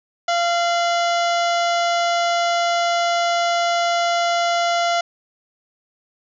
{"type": "harmonic tone with a mistuned harmonic", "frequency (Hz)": 689, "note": "F5", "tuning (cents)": -24, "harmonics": [1, 2, 3, 4, 5, 6, 7, 8, 9, 10], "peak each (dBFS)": [-18, -24, -28, -30, -32, -34, -35, -36, -37, -38], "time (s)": [0.28, 5.01], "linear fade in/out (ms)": 5, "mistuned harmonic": 4, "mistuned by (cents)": 110, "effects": []}